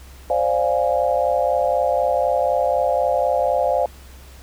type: chord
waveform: sine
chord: D half-diminished seventh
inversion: third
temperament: equal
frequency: 523.3 / 587.3 / 698.5 / 830.6 Hz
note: C5 / D5 / F5 / Ab5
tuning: 0 / 0 / 0 / 0 cents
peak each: -21 / -21 / -21 / -25 dBFS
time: 0.3-3.86 s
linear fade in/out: 2 ms
effects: added 66 Hz sine -40 dBFS peak until 4.42 s + pink hiss -47 dBFS RMS until 4.42 s